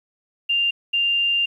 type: tone pair in turn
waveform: sine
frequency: 2793 / 2793 Hz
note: F7 / F7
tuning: -1 / -1 cents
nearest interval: unison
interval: 0 cents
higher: neither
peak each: -17 dBFS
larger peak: neither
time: 0.49-0.71 / 0.93-1.46 s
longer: second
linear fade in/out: 10 ms
effects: 9-bit